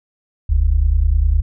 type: tone pair together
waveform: sine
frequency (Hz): 43.53 / 73.42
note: F1 / D2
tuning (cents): -5 / 0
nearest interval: major sixth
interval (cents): 905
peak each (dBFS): -14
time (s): 0.49-1.42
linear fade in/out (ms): 10
effects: none